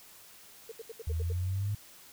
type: tone bursts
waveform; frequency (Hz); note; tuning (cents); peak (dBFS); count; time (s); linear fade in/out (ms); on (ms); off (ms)
sine; 452.5; A4; +48; -39; 7; 0.69-1.324; 5; 28; 73
type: exponential sweep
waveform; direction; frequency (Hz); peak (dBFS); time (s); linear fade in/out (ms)
sine; up; 77.78 to 105.1; -29; 1.07-1.75; 5
effects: white hiss -54 dBFS RMS until 2.12 s